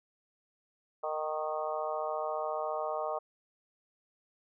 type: harmonic tone with a mistuned harmonic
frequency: 154.5 Hz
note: D#3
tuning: 12 cents flat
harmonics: 3 / 4 / 5 / 6 / 7 / 8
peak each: -40 / -35 / -38 / -43 / -40 / -42 dBFS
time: 1.03-3.19 s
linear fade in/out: 10 ms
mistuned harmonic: 7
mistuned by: +18 cents
effects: none